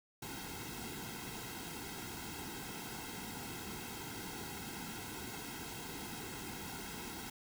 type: noise with comb filter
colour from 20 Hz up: pink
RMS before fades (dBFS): -45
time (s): 0.22-7.3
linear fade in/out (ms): 5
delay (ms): 1.7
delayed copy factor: -0.85
effects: none